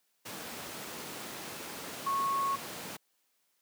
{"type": "tone in noise", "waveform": "sine", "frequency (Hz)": 1100, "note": "C#6", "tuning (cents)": -14, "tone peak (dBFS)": -28, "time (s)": [2.06, 2.56], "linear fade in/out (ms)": 10, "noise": "pink", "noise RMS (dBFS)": -41, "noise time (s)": [0.25, 2.97], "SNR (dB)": 10, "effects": ["white hiss -75 dBFS RMS until 3.61 s", "high-pass 200 Hz 12 dB/octave"]}